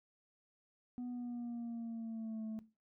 sine tone with pitch glide, 246 to 219.2 Hz, B3 to A3, -7 to -6 cents, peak -37 dBFS, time 0.98-2.59 s, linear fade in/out 0 ms, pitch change -199 cents, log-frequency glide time 1.09-2.44 s, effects noise-tail reverb RT60 0.3 s tail -19 dB re dry + tanh soft clip ceiling -39 dBFS

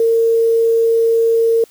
sine tone with quantisation, 457 Hz, A#4, 34 cents flat, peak -10 dBFS, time 0-1.64 s, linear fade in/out 2 ms, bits 6, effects white hiss -49 dBFS RMS until 1.7 s

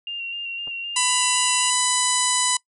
sine tone with vibrato, 2776 Hz, F7, 11 cents flat, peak -27 dBFS, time 0.07-1.7 s, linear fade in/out 2 ms, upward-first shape square, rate 3.9 Hz, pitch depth 18 cents each way
clicks, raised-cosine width 1 ms, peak -31 dBFS, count 2, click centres 0.673 / 0.68 s
harmonic tone, 997 Hz, B5, 16 cents sharp, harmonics 1 / 2 / 3 / 4 / 5 / 6 / 7 / 8 / 9 / 10, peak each -26 / -30 / -29 / -28 / -30 / -30 / -26 / -27 / -26 / -30 dBFS, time 0.96-2.57 s, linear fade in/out 5 ms
effects noise-tail reverb RT60 0.1 s tail -22 dB re dry

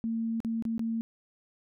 sine tone with dropouts, 227 Hz, A#3, 46 cents flat, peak -28 dBFS, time 0.04-1.01 s, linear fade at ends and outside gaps 0 ms, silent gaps 0.403-0.448 / 0.624-0.652 / 0.78-0.794 s, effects none

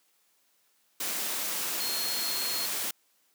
sine tone in noise, 4269 Hz, C8, 34 cents sharp, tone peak -33 dBFS, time 1.8-2.66 s, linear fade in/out 5 ms, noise white, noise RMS -32 dBFS, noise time 1-2.91 s, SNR -4 dB, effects white hiss -69 dBFS RMS until 3.34 s + high-pass 200 Hz 12 dB/octave

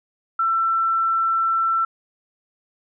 sine tone, 1340 Hz, E6, 28 cents sharp, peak -17 dBFS, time 0.39-1.85 s, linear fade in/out 5 ms, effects none

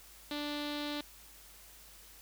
sawtooth tone with low-pass filter, 293.7 Hz, D4, in tune, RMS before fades -38 dBFS, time 0.31-1.01 s, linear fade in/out 2 ms, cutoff 3900 Hz, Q 4.5, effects added 50 Hz sine -61 dBFS peak until 2.21 s + white hiss -56 dBFS RMS until 2.21 s

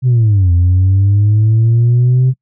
sine linear two-way sweep, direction down then up, 130.81 to 86 to 130.81 Hz, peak -5 dBFS, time 0.02-2.34 s, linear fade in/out 50 ms, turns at 0.52 s, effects noise-tail reverb RT60 0.1 s tail -25 dB re dry + tanh soft clip ceiling -5 dBFS

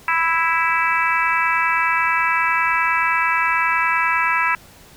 harmonic tone, 329.6 Hz, E4, in tune, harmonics 3 / 4 / 5 / 6 / 7 / 8, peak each -21 / -22 / -23 / -24 / -24 / -25 dBFS, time 0.08-4.55 s, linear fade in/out 2 ms, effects pink hiss -46 dBFS RMS until 4.96 s

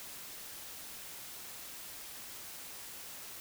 silence, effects white hiss -47 dBFS RMS until 3.4 s

